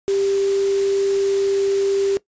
sine tone in noise, 394.2 Hz, G4, 10 cents sharp, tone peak -16 dBFS, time 0.08-2.17 s, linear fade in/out 0 ms, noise white, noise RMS -33 dBFS, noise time 0.08-2.17 s, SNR +14 dB, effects noise-tail reverb RT60 0.1 s tail -18 dB re dry + resampled to 16000 Hz

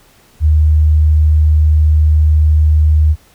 sine tone, 76.8 Hz, D#2, 22 cents flat, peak -6 dBFS, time 0.4-3.16 s, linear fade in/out 50 ms, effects pink hiss -48 dBFS RMS until 3.34 s

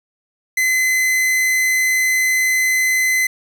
45% pulse tone, 2038 Hz, C7, 46 cents flat, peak -14 dBFS, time 0.57-3.27 s, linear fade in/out 5 ms, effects none

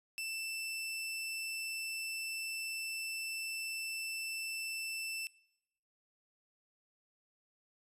sawtooth tone, 2659 Hz, E7, 14 cents sharp, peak -34 dBFS, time 0.18-5.27 s, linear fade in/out 0 ms, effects noise-tail reverb RT60 0.9 s tail -24 dB re dry + resampled to 32000 Hz

